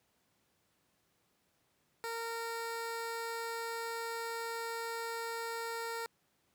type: tone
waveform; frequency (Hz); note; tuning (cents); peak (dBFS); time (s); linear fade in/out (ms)
15% pulse; 460.3; A#4; -22; -31; 2.04-6.06; 0
effects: pink hiss -75 dBFS RMS until 6.54 s + high-pass 100 Hz 12 dB/octave